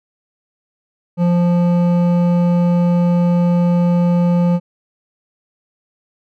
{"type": "tone with hard clipping", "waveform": "triangle", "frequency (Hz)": 174.61, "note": "F3", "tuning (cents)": 0, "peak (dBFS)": -13, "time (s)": [1.17, 4.6], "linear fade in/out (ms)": 50, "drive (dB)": 14, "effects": []}